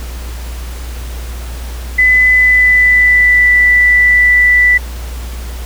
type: tone with pitch glide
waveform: sine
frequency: 2007 to 1975.9 Hz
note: B6 to B6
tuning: +27 to 0 cents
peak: -5 dBFS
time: 1.98-4.78 s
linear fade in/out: 10 ms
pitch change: -27 cents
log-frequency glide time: 2.31-3.48 s
effects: added 60 Hz sine -21 dBFS peak until 5.65 s + pink hiss -32 dBFS RMS until 5.65 s